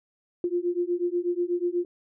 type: beating tone pair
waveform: sine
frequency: 347.2 / 355.4 Hz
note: F4 / F4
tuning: -10 / +30 cents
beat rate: 8.2 Hz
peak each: -27 dBFS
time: 0.44-1.85 s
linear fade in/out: 2 ms
effects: none